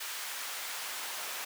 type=noise with high-pass filter sweep; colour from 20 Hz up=pink; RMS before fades=-39 dBFS; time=0-1.45 s; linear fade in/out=10 ms; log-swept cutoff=1400 to 840 Hz; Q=0.72; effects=none